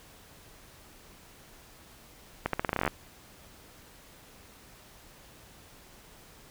accelerating click train, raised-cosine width 0.5 ms, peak -12 dBFS, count 13, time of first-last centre 2.46-2.877 s, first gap 73 ms, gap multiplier 0.85, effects pink hiss -54 dBFS RMS until 6.5 s

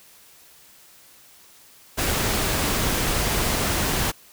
pink noise, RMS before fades -23 dBFS, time 1.97-4.12 s, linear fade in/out 20 ms, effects white hiss -51 dBFS RMS until 4.32 s

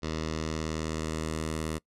10% pulse tone with low-pass filter sweep, 79 Hz, D#2, 27 cents sharp, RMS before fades -33 dBFS, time 0.02-1.79 s, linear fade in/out 20 ms, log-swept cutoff 5200 to 10000 Hz, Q 1.7, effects noise-tail reverb RT60 0.1 s tail -23 dB re dry

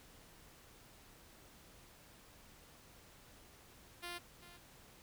5% pulse tone with echo, 349.2 Hz, F4, in tune, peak -32 dBFS, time 4.02-4.19 s, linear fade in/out 20 ms, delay 390 ms, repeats 1, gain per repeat -14 dB, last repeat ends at 4.58 s, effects pink hiss -61 dBFS RMS until 5.02 s

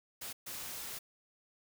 white noise bursts at uneven times, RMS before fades -43 dBFS, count 2, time 0.21-0.33 / 0.46-0.99 s, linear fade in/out 10 ms, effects none

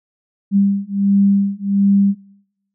sine beating tone pair, 198.1 / 199.5 Hz, G3 / G3, +18 / +31 cents, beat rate 1.4 Hz, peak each -15 dBFS, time 0.51-2.15 s, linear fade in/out 50 ms, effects noise-tail reverb RT60 0.9 s tail -24 dB re dry

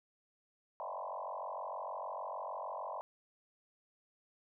sine tone with frequency modulation, 813 Hz, G#5, 37 cents flat, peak -39 dBFS, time 0.8-3.01 s, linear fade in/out 0 ms, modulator 46.6 Hz, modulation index 5.2, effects none

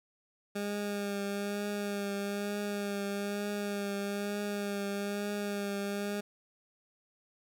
20% pulse tone with vibrato, 202.8 Hz, G#3, 41 cents flat, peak -28 dBFS, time 0.55-6.21 s, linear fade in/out 10 ms, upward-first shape triangle, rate 1.1 Hz, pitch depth 26 cents each way, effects none

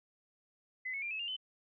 sine tone with pitch steps, 2028 / 2199 / 2384 / 2585 / 2803 / 3039 Hz, B6 / C#7 / D7 / E7 / F7 / F#7, +45 / -14 / +25 / -34 / +6 / +46 cents, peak -36 dBFS, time 0.85-1.366 s, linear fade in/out 10 ms, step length 86 ms, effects none

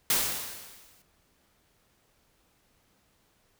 white noise with exponential decay, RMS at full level -23 dBFS, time 0.1-1.02 s, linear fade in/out 2 ms, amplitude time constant 200 ms, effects pink hiss -68 dBFS RMS until 3.59 s

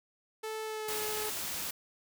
sawtooth tone with pitch glide, 437.4 to 427.2 Hz, A4 to G#4, -10 to +49 cents, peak -32 dBFS, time 0.43-1.3 s, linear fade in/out 10 ms, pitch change -41 cents, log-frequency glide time 0.64-1 s
white noise, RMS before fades -37 dBFS, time 0.88-1.71 s, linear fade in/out 5 ms
effects none

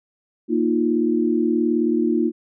sine chord, Bb suspended fourth, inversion none, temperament just, 233.1 / 310.8 / 349.6 Hz, Bb3 / Eb4 / F4, 0 / -2 / +2 cents, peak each -21 dBFS, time 0.48-2.32 s, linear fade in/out 50 ms, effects none

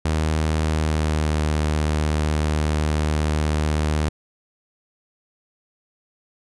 sawtooth tone with pitch glide, 78.1 to 76.32 Hz, D#2 to D#2, +7 to -33 cents, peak -15 dBFS, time 0.05-4.09 s, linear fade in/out 5 ms, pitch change -40 cents, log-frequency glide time 0.68-1.43 s, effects resampled to 24000 Hz

